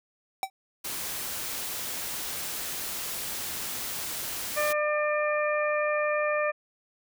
square tone with exponential decay, 770 Hz, G5, 31 cents flat, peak -23 dBFS, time 0.43-0.5 s, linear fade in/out 1 ms, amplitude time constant 15 ms
white noise, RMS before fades -34 dBFS, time 0.84-4.73 s, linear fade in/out 10 ms
harmonic tone, 599 Hz, D5, 34 cents sharp, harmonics 1 / 2 / 3 / 4, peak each -26 / -31 / -32 / -34 dBFS, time 4.56-6.52 s, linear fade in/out 20 ms
effects none

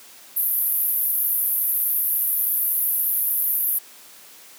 pink band-pass noise, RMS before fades -22 dBFS, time 0.36-3.79 s, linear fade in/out 10 ms, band 11000 to 15000 Hz, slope 96 dB/octave, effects white hiss -46 dBFS RMS until 4.58 s + high-pass 200 Hz 12 dB/octave

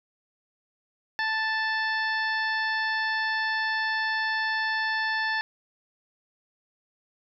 harmonic tone, 880 Hz, A5, in tune, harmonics 1 / 2 / 3 / 4 / 5 / 6, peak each -31 / -26 / -39 / -40 / -38 / -41 dBFS, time 1.19-5.41 s, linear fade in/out 0 ms, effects none

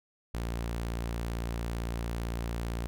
sawtooth tone, 57.8 Hz, A#1, 14 cents flat, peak -28 dBFS, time 0.34-2.87 s, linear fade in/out 0 ms, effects none

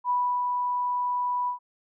sine tone with ADSR envelope, 985 Hz, B5, 5 cents flat, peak -21 dBFS, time 0.04-1.59 s, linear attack 59 ms, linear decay 320 ms, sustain -3 dB, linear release 110 ms, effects none

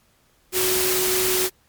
sine tone in noise, 370 Hz, F#4, in tune, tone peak -23 dBFS, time 0.52-1.5 s, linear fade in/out 50 ms, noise white, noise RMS -22 dBFS, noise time 0.52-1.5 s, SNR -4 dB, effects pink hiss -61 dBFS RMS until 1.68 s + MP3 96 kbps

